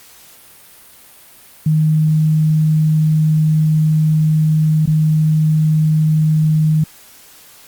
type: tone with dropouts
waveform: sine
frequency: 155.56 Hz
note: D#3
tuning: in tune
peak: -10 dBFS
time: 1.66-6.84 s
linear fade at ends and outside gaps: 5 ms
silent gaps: 4.858-4.874 s
effects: white hiss -43 dBFS RMS until 7.67 s + Opus 48 kbps